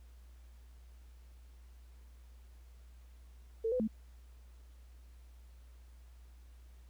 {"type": "tone with pitch steps", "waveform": "sine", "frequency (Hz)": [450.3, 504, 218.4], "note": ["A4", "B4", "A3"], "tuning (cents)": [40, 35, -13], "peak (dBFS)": -30, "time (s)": [3.64, 3.877], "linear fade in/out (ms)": 10, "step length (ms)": 79, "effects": ["added 60 Hz sine -53 dBFS peak until 6.89 s", "pink hiss -70 dBFS RMS until 6.89 s"]}